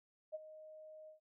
sine tone with ADSR envelope, 622.3 Hz, D#5, in tune, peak -38 dBFS, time 0.32-1.2 s, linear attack 28 ms, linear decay 26 ms, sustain -14 dB, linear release 120 ms, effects none

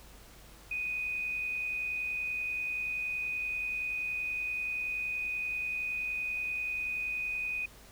sine tone with amplitude modulation, 2489 Hz, D#7, in tune, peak -30 dBFS, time 0.71-7.66 s, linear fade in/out 5 ms, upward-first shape sine, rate 70.5 Hz, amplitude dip 35%, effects added 50 Hz sine -56 dBFS peak until 7.91 s + pink hiss -55 dBFS RMS until 7.91 s

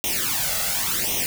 white noise with flanger, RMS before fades -24 dBFS, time 0.04-1.26 s, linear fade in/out 0 ms, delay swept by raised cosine 0.32 to 1.52 ms, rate 0.91 Hz, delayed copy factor +0.85, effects none

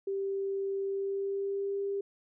sine tone with pitch glide, 392 to 397.9 Hz, G4 to G4, 0 to +26 cents, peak -30 dBFS, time 0.07-2.01 s, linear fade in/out 5 ms, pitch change +26 cents, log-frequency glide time 0.85-1.81 s, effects none

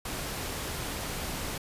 pink noise, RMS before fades -35 dBFS, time 0.05-1.58 s, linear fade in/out 5 ms, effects resampled to 32000 Hz

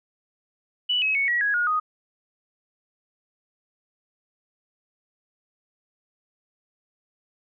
sine tone with pitch steps, 2960 / 2562 / 2217 / 1919.3 / 1661.2 / 1437.9 / 1244.5 Hz, F#7 / E7 / C#7 / B6 / G#6 / F#6 / D#6, 0 / -50 / 0 / -50 / 0 / -50 / 0 cents, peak -20 dBFS, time 0.89-1.8 s, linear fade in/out 10 ms, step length 130 ms, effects none

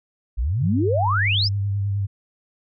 sine exponential sweep, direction up, 49.7 to 5500 Hz, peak -19 dBFS, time 0.37-1.49 s, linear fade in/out 20 ms
sine tone with vibrato, 100 Hz, G2, 35 cents sharp, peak -20 dBFS, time 0.61-2.07 s, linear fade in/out 20 ms, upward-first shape sine, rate 9.7 Hz, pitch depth 30 cents each way
effects none

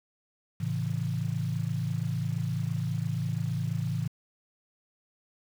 sine chord, A major, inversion none, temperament equal with one note detuned, 110 / 135.97 / 164.81 Hz, A2 / C#3 / E3, 0 / -33 / 0 cents, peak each -32 dBFS, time 0.6-4.08 s, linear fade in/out 10 ms, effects 8-bit

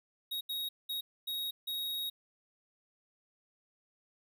square tone bursts at uneven times, 3775 Hz, A#7, 21 cents sharp, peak -35 dBFS, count 5, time 0.31-0.41 / 0.49-0.69 / 0.89-1.01 / 1.27-1.51 / 1.67-2.1 s, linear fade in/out 10 ms, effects none

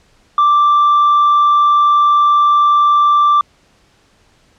sine tone with tanh clipping, 1174.7 Hz, D6, in tune, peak -8 dBFS, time 0.38-3.41 s, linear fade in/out 2 ms, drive 1 dB, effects pink hiss -53 dBFS RMS until 4.58 s + low-pass 7000 Hz 12 dB/octave

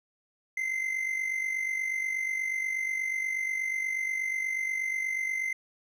triangle tone with amplitude modulation, 2073 Hz, C7, 17 cents flat, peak -24 dBFS, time 0.57-5.53 s, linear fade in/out 5 ms, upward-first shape sine, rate 48.3 Hz, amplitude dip 60%, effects none

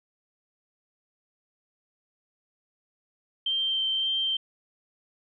sine tone with vibrato, 3136 Hz, G7, in tune, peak -24 dBFS, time 3.46-4.37 s, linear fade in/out 5 ms, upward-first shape sine, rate 1.8 Hz, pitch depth 9 cents each way, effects none

